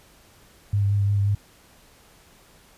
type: tone with vibrato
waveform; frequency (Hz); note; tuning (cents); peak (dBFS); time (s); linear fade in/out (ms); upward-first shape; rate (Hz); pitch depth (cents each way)
sine; 100.8; G2; +49; -18; 0.73-1.35; 5; sine; 5.7; 20
effects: pink hiss -54 dBFS RMS until 2.77 s + resampled to 32000 Hz